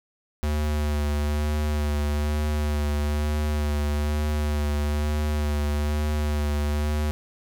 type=tone with vibrato; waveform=square; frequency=74.4 Hz; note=D2; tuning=23 cents sharp; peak=-23 dBFS; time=0.43-7.11 s; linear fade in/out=0 ms; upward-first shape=sine; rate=1.1 Hz; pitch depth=22 cents each way; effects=none